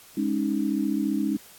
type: chord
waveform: sine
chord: Ab suspended fourth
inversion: none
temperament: equal with one note detuned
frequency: 207.7 / 276.4 / 311.1 Hz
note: Ab3 / Db4 / Eb4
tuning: 0 / -5 / 0 cents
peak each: -27 dBFS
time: 0.17-1.37 s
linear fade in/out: 5 ms
effects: white hiss -50 dBFS RMS until 1.58 s + AAC 64 kbps